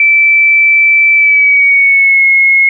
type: tone with pitch glide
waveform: sine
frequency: 2324 to 2168 Hz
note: D7 to C#7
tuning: -19 to -39 cents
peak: -4 dBFS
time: 0-2.69 s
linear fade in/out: 2 ms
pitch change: -120 cents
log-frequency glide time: 1.14-2.25 s
effects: none